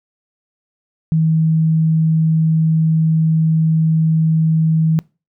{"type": "tone", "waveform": "sine", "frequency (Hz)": 160, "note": "D#3", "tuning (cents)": 49, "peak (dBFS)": -11, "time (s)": [1.12, 4.99], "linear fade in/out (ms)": 0, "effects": ["noise-tail reverb RT60 0.3 s tail -24 dB re dry"]}